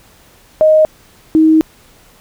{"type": "tone pair in turn", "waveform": "sine", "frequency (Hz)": [623, 316.2], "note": ["D#5", "D#4"], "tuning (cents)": [2, 28], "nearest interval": "octave", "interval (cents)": 1174, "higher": "first", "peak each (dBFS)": -5, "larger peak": "neither", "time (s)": [[0.61, 0.85], [1.35, 1.61]], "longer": "second", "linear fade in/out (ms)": 0, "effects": ["pink hiss -46 dBFS RMS until 2.2 s"]}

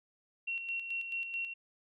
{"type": "tone with tremolo", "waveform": "sine", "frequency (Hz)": 2732, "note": "F7", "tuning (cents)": -39, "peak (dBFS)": -33, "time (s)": [0.47, 1.54], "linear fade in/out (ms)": 10, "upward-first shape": "square", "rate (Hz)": 4.6, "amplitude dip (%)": 50, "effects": []}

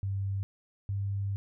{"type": "tone pair in turn", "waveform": "sine", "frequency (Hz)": [98, 99.31], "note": ["G2", "G2"], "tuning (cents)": [0, 23], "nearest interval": "unison", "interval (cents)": 23, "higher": "second", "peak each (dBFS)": [-29, -29], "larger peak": "neither", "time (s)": [[0.03, 0.43], [0.89, 1.36]], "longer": "second", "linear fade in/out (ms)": 0, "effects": []}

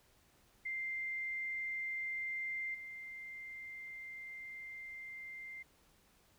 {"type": "tone with level steps", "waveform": "sine", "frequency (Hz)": 2093, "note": "C7", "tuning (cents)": 0, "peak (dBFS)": [-37, -45], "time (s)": [0.65, 5.63], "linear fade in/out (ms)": 10, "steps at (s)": 2.74, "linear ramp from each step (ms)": 10, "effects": ["pink hiss -69 dBFS RMS until 6.38 s"]}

